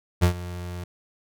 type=tone with ADSR envelope; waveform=35% pulse; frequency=88.5 Hz; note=F2; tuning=23 cents sharp; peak=-12 dBFS; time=0.21-0.84 s; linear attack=25 ms; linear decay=94 ms; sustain=-18 dB; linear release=3 ms; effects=none

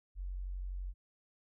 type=tone; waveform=sine; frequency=46 Hz; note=F#1; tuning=9 cents flat; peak=-37 dBFS; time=0.15-0.94 s; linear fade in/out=50 ms; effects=none

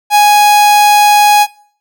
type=tone; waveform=45% pulse; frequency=830.6 Hz; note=G#5; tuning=in tune; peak=-4 dBFS; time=0.1-1.47 s; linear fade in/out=50 ms; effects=noise-tail reverb RT60 0.5 s tail -22 dB re dry

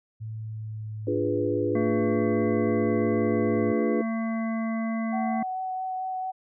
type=tone with pitch glide; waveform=sine; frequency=110 to 106.93 Hz; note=A2 to A2; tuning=0 to -49 cents; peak=-32 dBFS; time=0.2-3.73 s; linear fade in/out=20 ms; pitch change=-49 cents; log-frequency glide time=0.35-1.2 s
type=chord; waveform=sine; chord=D diminished seventh; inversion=none; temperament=equal; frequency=293.7 / 349.2 / 415.3 / 493.9 Hz; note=D4 / F4 / Ab4 / Cb5; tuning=0 / 0 / 0 / 0 cents; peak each=-29 dBFS; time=1.07-4.02 s; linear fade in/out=5 ms
type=harmonic tone; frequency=224.9 Hz; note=A3; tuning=38 cents sharp; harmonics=1 / 3 / 5 / 7 / 9; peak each=-26 / -35 / -39 / -48 / -40 dBFS; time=1.75-5.43 s; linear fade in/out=5 ms
type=tone with vibrato; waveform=sine; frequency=749 Hz; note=F#5; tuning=21 cents sharp; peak=-28 dBFS; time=5.12-6.32 s; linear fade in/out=20 ms; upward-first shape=sine; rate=4.5 Hz; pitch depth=10 cents each way
effects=none

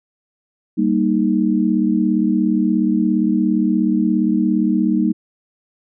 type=chord; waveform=sine; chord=Eb major; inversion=first; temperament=equal; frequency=196 / 233.1 / 311.1 Hz; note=G3 / Bb3 / Eb4; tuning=0 / 0 / 0 cents; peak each=-18 dBFS; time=0.77-5.13 s; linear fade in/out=20 ms; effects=none

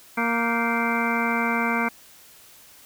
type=harmonic tone with a mistuned harmonic; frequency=233.1 Hz; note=A#3; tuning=in tune; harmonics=1 / 2 / 3 / 4 / 5 / 6 / 7 / 9 / 10; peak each=-26 / -32 / -32 / -29 / -30 / -32 / -30 / -29 / -31 dBFS; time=0.17-1.89 s; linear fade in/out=10 ms; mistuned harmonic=7; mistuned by=-83 cents; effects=white hiss -50 dBFS RMS until 2.85 s

